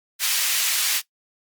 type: high-pass noise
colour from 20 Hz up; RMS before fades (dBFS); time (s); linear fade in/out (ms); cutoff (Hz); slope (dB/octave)
pink; -22; 0.19-1.02; 50; 2500; 12
effects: noise-tail reverb RT60 0.1 s tail -17 dB re dry + Opus 48 kbps